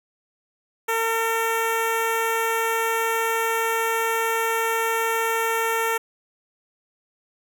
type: tone with notch filter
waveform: 10% pulse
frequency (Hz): 453.5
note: A#4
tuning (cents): -48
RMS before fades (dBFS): -23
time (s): 0.88-5.98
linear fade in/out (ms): 10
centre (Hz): 4500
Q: 0.82
effects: none